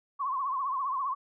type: tone with vibrato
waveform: sine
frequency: 1075 Hz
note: C6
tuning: 47 cents sharp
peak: -28 dBFS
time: 0.19-1.15 s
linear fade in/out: 20 ms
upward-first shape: triangle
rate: 15 Hz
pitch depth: 130 cents each way
effects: none